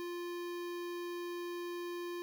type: tone with notch filter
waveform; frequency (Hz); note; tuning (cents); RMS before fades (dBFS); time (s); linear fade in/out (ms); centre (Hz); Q
square; 349.2; F4; 0; -41; 0-2.22; 0; 8100; 1.7
effects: none